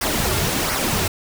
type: noise with flanger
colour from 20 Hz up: pink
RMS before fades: -21 dBFS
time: 0.01-1.08 s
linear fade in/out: 5 ms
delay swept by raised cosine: 0.26 to 4.06 ms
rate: 1.4 Hz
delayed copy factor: -0.5
effects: none